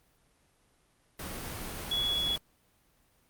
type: tone in noise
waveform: sine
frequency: 3375 Hz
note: G#7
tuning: 27 cents sharp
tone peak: -27 dBFS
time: 1.91-2.36 s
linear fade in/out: 5 ms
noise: pink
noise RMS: -39 dBFS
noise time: 1.19-2.38 s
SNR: +9 dB
effects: pink hiss -68 dBFS RMS until 3.29 s + Opus 32 kbps